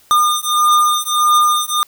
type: beating tone pair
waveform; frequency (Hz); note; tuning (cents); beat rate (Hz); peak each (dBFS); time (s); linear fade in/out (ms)
square; 1211 / 1212.6; D#6 / D#6; -47 / -45; 1.6; -15; 0.11-1.83; 0
effects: white hiss -50 dBFS RMS until 1.87 s